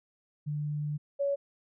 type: tone pair in turn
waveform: sine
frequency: 148.5 / 562.3 Hz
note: D3 / C#5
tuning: +20 / +25 cents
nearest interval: octave + major seventh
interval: 2305 cents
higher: second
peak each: -30 / -26 dBFS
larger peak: second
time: 0.46-0.98 / 1.19-1.36 s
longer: first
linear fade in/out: 20 ms
effects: none